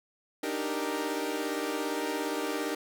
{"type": "chord", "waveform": "sawtooth", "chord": "Eb major seventh", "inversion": "third", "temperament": "equal", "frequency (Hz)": [293.7, 311.1, 392, 466.2], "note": ["D4", "Eb4", "G4", "Bb4"], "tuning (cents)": [0, 0, 0, 0], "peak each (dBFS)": -32, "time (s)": [0.43, 2.75], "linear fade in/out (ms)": 5, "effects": []}